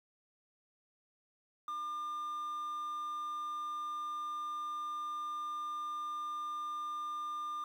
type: tone with quantisation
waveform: triangle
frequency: 1200 Hz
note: D6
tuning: 37 cents sharp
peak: -35 dBFS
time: 1.68-7.64 s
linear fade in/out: 2 ms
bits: 10
effects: none